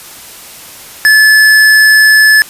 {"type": "tone with hard clipping", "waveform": "sine", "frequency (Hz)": 1730, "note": "A6", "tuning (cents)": -30, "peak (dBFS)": -4, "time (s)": [1.05, 2.42], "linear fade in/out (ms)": 0, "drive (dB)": 15, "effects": ["white hiss -31 dBFS RMS until 2.49 s", "resampled to 32000 Hz"]}